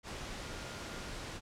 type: tone in noise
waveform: sine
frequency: 1417 Hz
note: F6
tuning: 25 cents sharp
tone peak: -54 dBFS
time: 0.4-1.12 s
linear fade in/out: 50 ms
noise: pink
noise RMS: -43 dBFS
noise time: 0.03-1.41 s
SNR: -14 dB
effects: low-pass 7000 Hz 12 dB/octave